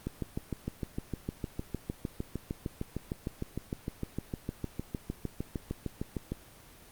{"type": "click train", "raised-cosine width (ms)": 3, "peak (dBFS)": -20, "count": 42, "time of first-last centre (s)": [0.07, 6.32], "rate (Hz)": 6.56, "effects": ["pink hiss -54 dBFS RMS until 6.91 s", "Opus 24 kbps"]}